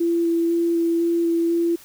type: tone with vibrato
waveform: sine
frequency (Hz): 336.9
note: E4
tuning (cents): +38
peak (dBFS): -17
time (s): 0-1.76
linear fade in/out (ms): 10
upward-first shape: square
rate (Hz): 2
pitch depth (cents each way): 9
effects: white hiss -47 dBFS RMS until 1.84 s

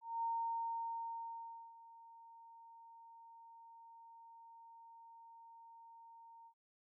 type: tone with ADSR envelope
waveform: sine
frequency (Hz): 920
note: A#5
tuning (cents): -23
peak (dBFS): -35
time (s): 0.01-6.54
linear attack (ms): 220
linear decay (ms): 1500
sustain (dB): -21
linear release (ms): 77
effects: none

